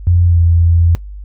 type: tone with pitch glide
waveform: sine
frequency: 87.31 to 84.63 Hz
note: F2 to E2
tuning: 0 to +46 cents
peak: -7 dBFS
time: 0.07-0.95 s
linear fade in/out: 0 ms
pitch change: -54 cents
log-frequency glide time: 0.26-0.4 s
effects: noise-tail reverb RT60 0.1 s tail -19 dB re dry + added 50 Hz sine -26 dBFS peak until 1.24 s